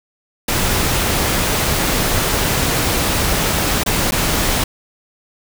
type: noise with dropouts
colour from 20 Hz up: pink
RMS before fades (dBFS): -17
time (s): 0.48-4.64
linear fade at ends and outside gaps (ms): 5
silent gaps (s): 3.836-3.861 / 4.11-4.12
effects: none